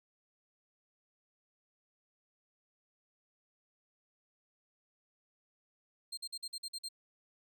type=tone bursts; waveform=30% pulse; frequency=4186 Hz; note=C8; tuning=in tune; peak=-36 dBFS; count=8; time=6.12-6.888 s; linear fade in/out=10 ms; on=54 ms; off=48 ms; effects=none